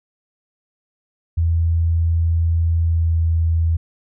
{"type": "tone with pitch glide", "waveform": "sine", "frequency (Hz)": [83.1, 82.29], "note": ["E2", "E2"], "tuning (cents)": [15, -2], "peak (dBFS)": -14, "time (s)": [1.37, 3.77], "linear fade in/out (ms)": 10, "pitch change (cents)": -17, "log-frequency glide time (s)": [2.82, 3.16], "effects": []}